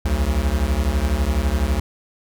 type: beating tone pair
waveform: square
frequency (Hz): 62.5 / 74.5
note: B1 / D2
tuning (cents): +21 / +25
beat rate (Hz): 12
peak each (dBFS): -21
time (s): 0.05-1.8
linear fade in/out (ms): 5
effects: none